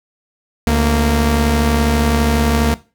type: tone pair together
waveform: sawtooth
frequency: 72.1 / 231.2 Hz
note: D2 / A#3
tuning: -31 / -14 cents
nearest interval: octave + minor sixth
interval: 2017 cents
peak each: -11 dBFS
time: 0.67-2.74 s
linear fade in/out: 0 ms
effects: noise-tail reverb RT60 0.3 s tail -18 dB re dry